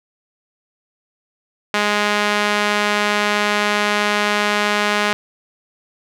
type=tone with band-pass filter; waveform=sawtooth; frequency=207.7 Hz; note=G#3; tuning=in tune; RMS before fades=-18 dBFS; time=1.74-5.13 s; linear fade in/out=0 ms; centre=2000 Hz; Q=0.75; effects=none